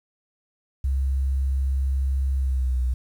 sine tone with pitch glide, 67.1 to 62.61 Hz, C2 to B1, +44 to +24 cents, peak -20 dBFS, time 0.84-2.94 s, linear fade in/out 5 ms, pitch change -120 cents, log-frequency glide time 2.35-2.81 s, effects 9-bit

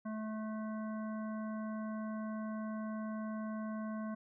harmonic tone, 217.1 Hz, A3, 23 cents flat, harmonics 1 / 3 / 5 / 7 / 9, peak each -38 / -47 / -49 / -54 / -63 dBFS, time 0.05-4.15 s, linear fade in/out 10 ms, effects none

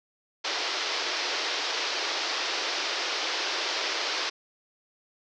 white band-pass noise, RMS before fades -30 dBFS, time 0.44-4.3 s, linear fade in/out 10 ms, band 320 to 5500 Hz, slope 48 dB/octave, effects none

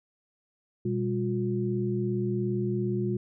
sine tone cluster, 122 / 199.3 / 358.1 Hz, B2 / G3 / F4, -21 / +29 / +43 cents, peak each -30 dBFS, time 0.85-3.17 s, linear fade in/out 5 ms, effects none

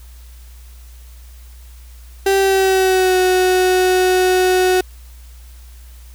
35% pulse tone with pitch glide, 389.8 to 368.8 Hz, G4 to F#4, -10 to -6 cents, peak -10 dBFS, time 2.26-4.81 s, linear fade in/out 5 ms, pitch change -96 cents, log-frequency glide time 2.38-3.17 s, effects added 60 Hz sine -36 dBFS peak until 6.14 s + white hiss -49 dBFS RMS until 6.14 s

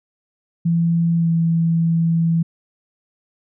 sine tone with pitch glide, 168 to 165.69 Hz, E3 to E3, +33 to +9 cents, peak -14 dBFS, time 0.65-2.43 s, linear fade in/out 10 ms, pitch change -24 cents, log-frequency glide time 1.16-1.3 s, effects none

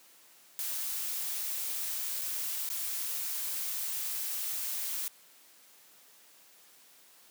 blue noise with dropouts, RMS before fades -35 dBFS, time 0.59-5.08 s, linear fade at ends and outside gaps 0 ms, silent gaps 2.212-2.217 / 2.69-2.701 s, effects white hiss -59 dBFS RMS until 7.3 s + high-pass 200 Hz 12 dB/octave

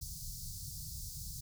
pink band-stop noise, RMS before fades -44 dBFS, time 0.01-1.41 s, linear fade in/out 10 ms, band 160 to 4500 Hz, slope 48 dB/octave, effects none

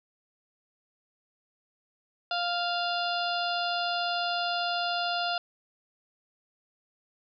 harmonic tone, 698.5 Hz, F5, in tune, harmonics 1 / 2 / 4 / 5 / 6 / 7, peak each -30 / -33 / -36 / -37 / -38 / -38 dBFS, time 2.31-5.38 s, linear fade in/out 2 ms, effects none

